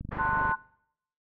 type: click train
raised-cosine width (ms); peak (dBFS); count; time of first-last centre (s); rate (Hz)
5; -25; 13; 0.01-0.494; 24.8
type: low-pass noise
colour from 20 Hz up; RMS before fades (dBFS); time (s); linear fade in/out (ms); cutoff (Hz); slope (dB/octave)
white; -38; 0.11-0.53; 10; 1500; 24
type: chord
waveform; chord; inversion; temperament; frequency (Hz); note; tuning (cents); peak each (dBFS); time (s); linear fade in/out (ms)
sine; F# diminished; first; equal with one note detuned; 895.9 / 1046.5 / 1480; A5 / C6 / F#6; +31 / 0 / 0; -29; 0.18-0.56; 20
effects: noise-tail reverb RT60 0.7 s tail -22 dB re dry